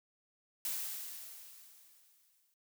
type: noise with exponential decay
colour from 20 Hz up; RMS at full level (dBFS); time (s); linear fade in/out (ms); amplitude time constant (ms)
blue; -36; 0.65-2.54; 1; 410
effects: noise-tail reverb RT60 0.1 s tail -25 dB re dry